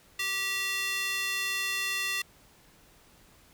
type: tone with high-pass filter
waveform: square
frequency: 388.9 Hz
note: G4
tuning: 14 cents flat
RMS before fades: -31 dBFS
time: 0.19-2.22 s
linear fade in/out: 5 ms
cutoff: 2300 Hz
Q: 1.9
effects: pink hiss -59 dBFS RMS until 3.53 s